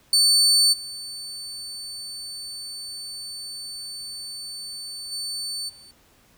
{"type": "tone with level steps", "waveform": "30% pulse", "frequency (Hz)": 4500, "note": "C#8", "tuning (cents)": 25, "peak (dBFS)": [-12, -30, -25, -43], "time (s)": [0.13, 5.91], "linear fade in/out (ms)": 2, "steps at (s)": [0.72, 5.11, 5.68], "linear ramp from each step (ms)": 20, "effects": ["pink hiss -58 dBFS RMS until 6.37 s"]}